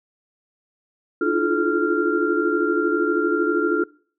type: tone cluster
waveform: sine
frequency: 299.1 / 339.3 / 352 / 428.6 / 1387 Hz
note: D4 / F4 / F4 / A4 / F6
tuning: +32 / -50 / +14 / -45 / -12 cents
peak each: -24 dBFS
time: 1.21-3.84 s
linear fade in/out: 5 ms
effects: noise-tail reverb RT60 0.5 s tail -24 dB re dry